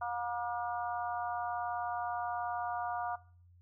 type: harmonic tone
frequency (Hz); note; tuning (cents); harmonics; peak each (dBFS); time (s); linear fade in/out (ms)
238.7; A#3; +41; 3 / 4 / 5 / 6; -37 / -39 / -41 / -43; 0.01-3.16; 10
effects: noise-tail reverb RT60 0.5 s tail -22 dB re dry + added 88 Hz sine -58 dBFS peak until 3.61 s